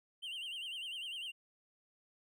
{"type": "tone with vibrato", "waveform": "triangle", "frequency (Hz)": 2960, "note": "F#7", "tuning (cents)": 0, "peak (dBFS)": -39, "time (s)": [0.22, 1.32], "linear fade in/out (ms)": 20, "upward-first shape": "sine", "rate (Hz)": 10, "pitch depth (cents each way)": 130, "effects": []}